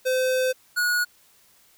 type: tone pair in turn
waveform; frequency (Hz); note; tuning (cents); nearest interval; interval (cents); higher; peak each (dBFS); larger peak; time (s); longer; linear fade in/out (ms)
square; 514 / 1453.8; C5 / F#6; -31 / -31; octave + tritone; 1800; second; -21 / -21; neither; 0.05-0.53 / 0.76-1.05; first; 20
effects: white hiss -58 dBFS RMS until 1.77 s